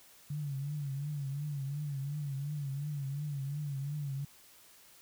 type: tone with vibrato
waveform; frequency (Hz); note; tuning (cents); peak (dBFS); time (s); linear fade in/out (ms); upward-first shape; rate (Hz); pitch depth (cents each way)
sine; 142.5; C#3; +48; -34; 0.3-4.25; 5; triangle; 2.8; 110
effects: white hiss -59 dBFS RMS until 5.01 s